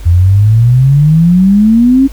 sine exponential sweep, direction up, 83 to 277.1 Hz, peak -3 dBFS, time 0.05-2.08 s, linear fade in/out 20 ms, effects added 50 Hz sine -23 dBFS peak until 2.12 s + pink hiss -37 dBFS RMS until 2.12 s

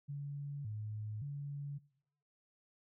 sine tone with vibrato, 123.47 Hz, B2, in tune, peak -39 dBFS, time 0.08-1.79 s, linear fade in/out 20 ms, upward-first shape square, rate 0.88 Hz, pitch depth 250 cents each way, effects noise-tail reverb RT60 0.8 s tail -22 dB re dry

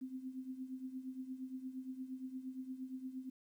sine tone with tremolo, 259.4 Hz, C4, 15 cents flat, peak -39 dBFS, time 0.01-3.3 s, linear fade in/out 10 ms, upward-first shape triangle, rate 8.6 Hz, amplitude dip 80%, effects 12-bit

